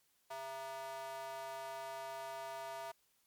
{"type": "tone with high-pass filter", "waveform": "square", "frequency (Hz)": 134, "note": "C3", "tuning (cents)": 42, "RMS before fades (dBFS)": -45, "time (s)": [0.3, 2.92], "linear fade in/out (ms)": 10, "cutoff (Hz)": 780, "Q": 7.1, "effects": ["white hiss -75 dBFS RMS until 3.26 s", "MP3 96 kbps"]}